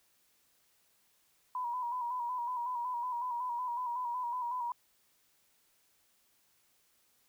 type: tone with vibrato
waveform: sine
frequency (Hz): 977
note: B5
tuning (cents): -19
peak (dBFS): -33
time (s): 1.55-4.72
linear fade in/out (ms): 2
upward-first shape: square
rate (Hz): 5.4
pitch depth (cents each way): 47
effects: white hiss -71 dBFS RMS until 7.28 s